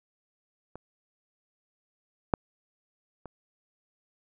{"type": "clicks", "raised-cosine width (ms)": 1, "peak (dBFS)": [-27, -8, -27], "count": 3, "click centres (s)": [0.756, 2.338, 3.257], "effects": []}